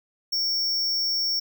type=tone; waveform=square; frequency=5480 Hz; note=F8; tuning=34 cents flat; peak=-23 dBFS; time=0.32-1.4 s; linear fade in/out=10 ms; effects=none